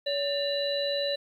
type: harmonic tone with a mistuned harmonic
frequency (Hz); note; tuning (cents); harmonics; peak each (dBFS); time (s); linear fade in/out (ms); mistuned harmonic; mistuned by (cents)
567; C#5; +39; 1 / 3 / 5 / 7; -28 / -39 / -39 / -31; 0.06-1.16; 10; 3; +87
effects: 10-bit